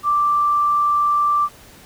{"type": "tone", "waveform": "sine", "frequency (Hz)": 1174.7, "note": "D6", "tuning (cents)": 0, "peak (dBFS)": -14, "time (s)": [0.03, 1.49], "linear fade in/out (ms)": 50, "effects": ["pink hiss -45 dBFS RMS until 1.85 s"]}